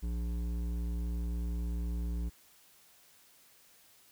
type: tone with hard clipping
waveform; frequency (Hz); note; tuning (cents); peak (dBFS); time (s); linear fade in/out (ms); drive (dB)
sine; 58.27; A#1; 0; -34; 0.02-2.3; 20; 11
effects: white hiss -62 dBFS RMS until 4.11 s